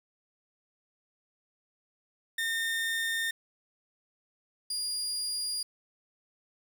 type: tone pair in turn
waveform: 30% pulse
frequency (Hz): 1821 / 4836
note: A#6 / D8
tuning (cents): -41 / +50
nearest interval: octave + perfect fourth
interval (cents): 1691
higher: second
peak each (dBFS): -26 / -28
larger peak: first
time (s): 2.38-3.31 / 4.7-5.63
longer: neither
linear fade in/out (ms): 5
effects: 9-bit